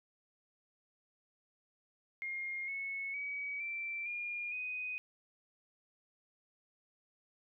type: tone with pitch steps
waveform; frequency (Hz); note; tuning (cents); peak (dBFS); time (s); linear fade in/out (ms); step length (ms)
sine; 2130 / 2199 / 2270 / 2343 / 2419 / 2497; C7 / C#7 / C#7 / D7 / D#7 / D#7; +30 / -14 / +41 / -5 / -49 / +6; -37; 2.22-4.98; 0; 460
effects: none